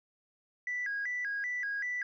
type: tone with vibrato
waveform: sine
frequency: 1800 Hz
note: A6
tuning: 39 cents sharp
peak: -31 dBFS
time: 0.67-2.03 s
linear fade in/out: 2 ms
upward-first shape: square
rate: 2.6 Hz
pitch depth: 160 cents each way
effects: tanh soft clip ceiling -28 dBFS